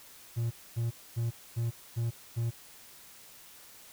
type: tone bursts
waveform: triangle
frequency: 116.6 Hz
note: A#2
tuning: 1 cent sharp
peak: -26 dBFS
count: 6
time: 0.36-2.51 s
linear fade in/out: 20 ms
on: 150 ms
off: 250 ms
effects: white hiss -53 dBFS RMS until 3.92 s